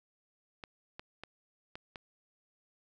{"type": "clicks", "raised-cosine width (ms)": 0.3, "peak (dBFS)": -27, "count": 5, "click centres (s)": [0.638, 0.995, 1.236, 1.755, 1.958], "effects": []}